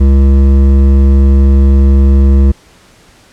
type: tone with hard clipping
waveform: sine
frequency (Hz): 68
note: C#2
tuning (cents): -33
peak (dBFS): -5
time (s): 0-2.52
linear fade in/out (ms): 10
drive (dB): 11
effects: pink hiss -43 dBFS RMS until 3.32 s + low-pass 9000 Hz 12 dB/octave